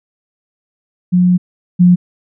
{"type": "tone pair in turn", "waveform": "sine", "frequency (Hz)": [179.7, 178.15], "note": ["F3", "F3"], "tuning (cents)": [50, 35], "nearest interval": "unison", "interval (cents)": 15, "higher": "first", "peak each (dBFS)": [-7, -4], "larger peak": "second", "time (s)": [[1.12, 1.38], [1.79, 1.96]], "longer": "first", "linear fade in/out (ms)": 20, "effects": []}